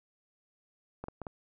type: clicks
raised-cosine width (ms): 1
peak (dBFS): -25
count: 4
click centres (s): 1.04 / 1.084 / 1.217 / 1.268
effects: none